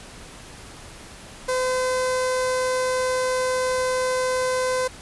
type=tone with notch filter; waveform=sawtooth; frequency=511 Hz; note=C5; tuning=41 cents flat; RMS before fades=-23 dBFS; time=1.48-4.88 s; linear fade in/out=10 ms; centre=2900 Hz; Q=1.7; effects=pink hiss -42 dBFS RMS until 5.01 s + resampled to 24000 Hz